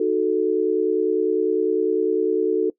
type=chord; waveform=sine; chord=D# diminished; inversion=none; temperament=equal with one note detuned; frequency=309.9 / 370 / 440 Hz; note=D#4 / F#4 / A4; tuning=-7 / 0 / 0 cents; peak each=-25 / -21 / -20 dBFS; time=0-2.7 s; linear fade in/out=5 ms; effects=noise-tail reverb RT60 0.1 s tail -21 dB re dry